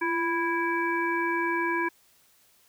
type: harmonic tone with a mistuned harmonic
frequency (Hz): 329.6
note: E4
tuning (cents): 0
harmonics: 1 / 3 / 5 / 7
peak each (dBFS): -29 / -29 / -30 / -33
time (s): 0.01-1.89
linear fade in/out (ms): 10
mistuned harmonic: 1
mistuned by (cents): +55
effects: white hiss -62 dBFS RMS until 2.68 s